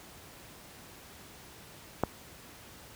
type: click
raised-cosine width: 1 ms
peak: -11 dBFS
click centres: 2.036 s
effects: pink hiss -51 dBFS RMS until 2.95 s + high-pass 60 Hz 12 dB/octave